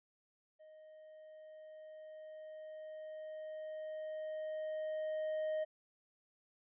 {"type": "tone with level ramp", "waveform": "triangle", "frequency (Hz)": 622.3, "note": "D#5", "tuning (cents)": 0, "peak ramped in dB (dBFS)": [-54, -32], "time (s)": [0.59, 5.65], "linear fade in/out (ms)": 20, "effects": ["resampled to 8000 Hz"]}